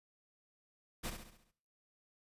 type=noise with echo; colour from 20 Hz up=pink; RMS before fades=-39 dBFS; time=1.03-1.11 s; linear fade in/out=20 ms; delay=68 ms; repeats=6; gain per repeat=-6 dB; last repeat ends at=1.518 s; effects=noise-tail reverb RT60 0.6 s tail -19 dB re dry + resampled to 32000 Hz